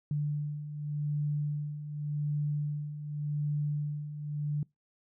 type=beating tone pair; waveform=sine; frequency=147 / 147.87 Hz; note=D3 / D3; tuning=+2 / +12 cents; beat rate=0.87 Hz; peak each=-37 / -31 dBFS; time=0.11-4.63 s; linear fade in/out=2 ms; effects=noise-tail reverb RT60 0.2 s tail -25 dB re dry